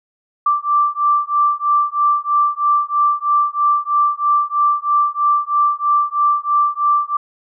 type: beating tone pair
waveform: sine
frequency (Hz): 1172 / 1175.1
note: D6 / D6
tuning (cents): -4 / +1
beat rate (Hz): 3.1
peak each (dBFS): -16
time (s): 0.46-7.17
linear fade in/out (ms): 5
effects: none